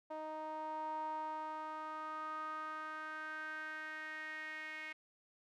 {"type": "tone with band-pass filter sweep", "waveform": "sawtooth", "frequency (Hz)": 311.1, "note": "D#4", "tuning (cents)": 0, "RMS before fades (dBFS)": -44, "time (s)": [0.1, 4.93], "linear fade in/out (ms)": 10, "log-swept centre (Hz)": [770, 2100], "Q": 6, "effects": []}